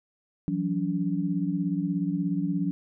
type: tone cluster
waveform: sine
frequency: 169.5 / 186.3 / 285.6 Hz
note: E3 / F#3 / D4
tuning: +49 / +12 / -48 cents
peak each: -29 dBFS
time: 0.48-2.71 s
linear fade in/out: 0 ms
effects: none